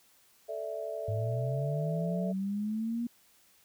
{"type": "chord", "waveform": "sine", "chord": "A suspended fourth", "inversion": "none", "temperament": "equal", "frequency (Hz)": [440, 587.3, 659.3], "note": ["A4", "D5", "E5"], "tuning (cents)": [0, 0, 0], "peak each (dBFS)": [-40, -39, -37], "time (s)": [0.48, 2.33], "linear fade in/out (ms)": 20}
{"type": "linear sweep", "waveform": "sine", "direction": "up", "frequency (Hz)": [102.7, 239.7], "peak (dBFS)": -30, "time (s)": [1.08, 3.07], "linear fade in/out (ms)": 5}
{"effects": ["white hiss -64 dBFS RMS until 3.64 s"]}